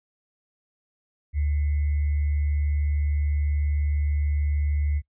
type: tone with sample-and-hold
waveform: sine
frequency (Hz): 73.42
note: D2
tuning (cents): 0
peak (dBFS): -21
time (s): 1.33-5.02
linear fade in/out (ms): 50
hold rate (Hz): 2100
effects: noise-tail reverb RT60 0.1 s tail -21 dB re dry + resampled to 8000 Hz